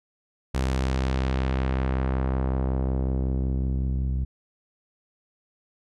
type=tone with low-pass filter sweep; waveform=sawtooth; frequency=65.41 Hz; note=C2; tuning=in tune; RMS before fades=-25 dBFS; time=0.54-4.25 s; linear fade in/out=10 ms; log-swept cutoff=9500 to 140 Hz; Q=0.81; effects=none